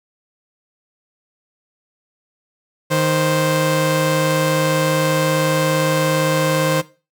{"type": "tone pair together", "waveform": "sawtooth", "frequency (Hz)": [155.25, 523.3], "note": ["D#3", "C5"], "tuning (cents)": [-3, 0], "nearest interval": "octave + major sixth", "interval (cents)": 2103, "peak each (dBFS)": -14, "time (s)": [2.9, 6.82], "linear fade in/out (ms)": 20, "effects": ["noise-tail reverb RT60 0.3 s tail -17 dB re dry"]}